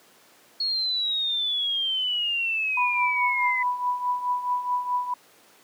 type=exponential sweep; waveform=sine; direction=down; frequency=4343 to 2014 Hz; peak=-23 dBFS; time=0.6-3.63 s; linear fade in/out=5 ms
type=tone with tremolo; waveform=sine; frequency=987.8 Hz; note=B5; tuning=in tune; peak=-20 dBFS; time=2.77-5.14 s; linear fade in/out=5 ms; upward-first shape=triangle; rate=4.7 Hz; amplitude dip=75%
effects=pink hiss -55 dBFS RMS until 5.63 s + high-pass 300 Hz 12 dB/octave